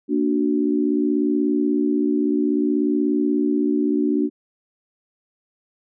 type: chord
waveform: sine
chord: Bb augmented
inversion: none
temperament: equal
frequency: 233.1 / 293.7 / 370 Hz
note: Bb3 / D4 / F#4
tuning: 0 / 0 / 0 cents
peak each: -23 / -19 / -24 dBFS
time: 0.08-4.3 s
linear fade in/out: 50 ms
effects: none